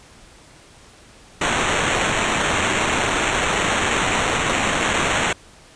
blue noise with sample-and-hold, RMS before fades -20 dBFS, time 1.41-5.33 s, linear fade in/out 5 ms, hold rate 4900 Hz, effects pink hiss -47 dBFS RMS until 5.75 s + resampled to 22050 Hz

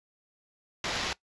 violet noise with sample-and-hold, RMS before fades -32 dBFS, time 0.84-1.13 s, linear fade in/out 2 ms, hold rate 8820 Hz, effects noise-tail reverb RT60 0.1 s tail -19 dB re dry + resampled to 22050 Hz

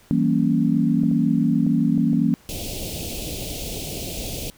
sine chord, E diminished seventh, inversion none, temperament equal with one note detuned, 164.81 / 192.3 / 233.1 / 277.2 Hz, E3 / G3 / Bb3 / Db4, 0 / -33 / 0 / 0 cents, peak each -22 / -24 / -20 / -22 dBFS, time 0.11-2.34 s, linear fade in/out 0 ms
clicks, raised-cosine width 2 ms, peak -24 dBFS, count 7, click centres 1.035 / 1.114 / 1.666 / 1.978 / 2.132 / 2.617 / 3.127 s
pink band-stop noise, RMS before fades -30 dBFS, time 2.49-4.5 s, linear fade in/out 0 ms, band 710 to 2500 Hz, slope 48 dB/octave
effects pink hiss -53 dBFS RMS until 4.57 s

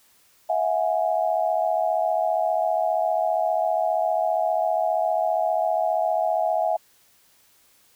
sine tone cluster, 649 / 724 / 831 Hz, E5 / F#5 / G#5, -27 / -38 / +1 cents, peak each -23 / -24 / -27 dBFS, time 0.49-6.77 s, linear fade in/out 10 ms, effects white hiss -59 dBFS RMS until 7.95 s

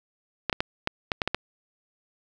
clicks, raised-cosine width 0.3 ms, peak -8 dBFS, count 8, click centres 0.497 / 0.528 / 0.605 / 0.874 / 1.118 / 1.218 / 1.276 / 1.346 s, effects none

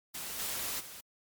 white noise with level steps, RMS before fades -40 / -36 / -47 dBFS, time 0.14-1.01 s, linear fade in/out 10 ms, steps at 0.38 / 0.79 s, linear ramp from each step 20 ms, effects MP3 96 kbps

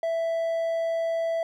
triangle tone, 661 Hz, E5, 5 cents sharp, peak -22 dBFS, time 0.03-1.43 s, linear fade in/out 2 ms, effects none

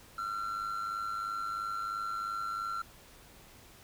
triangle tone with amplitude modulation, 1361 Hz, F6, 45 cents flat, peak -29 dBFS, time 0.18-2.82 s, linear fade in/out 5 ms, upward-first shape sine, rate 103 Hz, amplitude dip 60%, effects pink hiss -56 dBFS RMS until 3.83 s

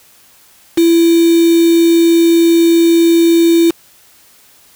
sine tone with quantisation, 334.6 Hz, E4, 26 cents sharp, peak -6 dBFS, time 0.77-3.71 s, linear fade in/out 10 ms, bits 3, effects white hiss -46 dBFS RMS until 4.75 s

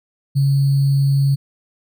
sine tone with sample-and-hold, 138.59 Hz, C#3, in tune, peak -12 dBFS, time 0.35-1.36 s, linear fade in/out 20 ms, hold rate 4410 Hz, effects none

